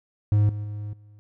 triangle tone with level steps, 104.3 Hz, G#2, 8 cents sharp, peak -14 / -26 / -28 / -45 dBFS, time 0.32-1.19 s, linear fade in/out 0 ms, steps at 0.49 / 0.64 / 0.93 s, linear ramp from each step 2 ms, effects none

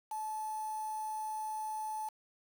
sine tone with quantisation, 865 Hz, A5, 30 cents flat, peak -36 dBFS, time 0.11-2.09 s, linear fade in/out 5 ms, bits 8, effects none

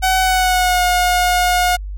sawtooth tone with pitch glide, 753 to 719 Hz, F#5 to F#5, +30 to -50 cents, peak -9 dBFS, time 0.02-1.77 s, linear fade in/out 20 ms, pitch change -80 cents, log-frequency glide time 0.19-0.83 s, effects added 49 Hz sine -24 dBFS peak until 1.97 s

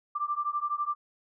sine beating tone pair, 1174.7 / 1186.7 Hz, D6 / D6, 0 / +18 cents, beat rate 12 Hz, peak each -31 / -31 dBFS, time 0.15-0.95 s, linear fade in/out 10 ms, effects none

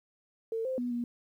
sine tone with pitch steps, 450.5 / 520 / 244.9 / 239.5 Hz, A4 / C5 / B3 / A#3, +41 / -11 / -14 / +47 cents, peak -30 dBFS, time 0.52-1.04 s, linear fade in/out 2 ms, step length 130 ms, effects 11-bit

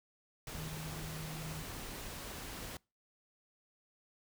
sine tone in noise, 156.4 Hz, D#3, 9 cents sharp, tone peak -43 dBFS, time 0.55-1.62 s, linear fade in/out 2 ms, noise pink, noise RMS -45 dBFS, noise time 0.47-2.77 s, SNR -1 dB, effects noise-tail reverb RT60 0.3 s tail -26 dB re dry

